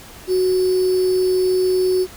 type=tone with sample-and-hold; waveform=sine; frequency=370 Hz; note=F#4; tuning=in tune; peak=-14 dBFS; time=0.27-2.07 s; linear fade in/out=50 ms; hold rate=4900 Hz; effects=pink hiss -40 dBFS RMS until 2.16 s